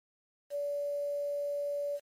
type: tone with quantisation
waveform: sine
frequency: 575 Hz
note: D5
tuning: 37 cents flat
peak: -31 dBFS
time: 0.5-2 s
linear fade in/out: 50 ms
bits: 9
effects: MP3 64 kbps